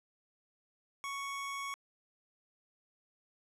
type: tone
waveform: 25% pulse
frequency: 1111 Hz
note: C#6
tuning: 4 cents sharp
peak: -34 dBFS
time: 1.04-1.74 s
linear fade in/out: 0 ms
effects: low-pass 11000 Hz 12 dB/octave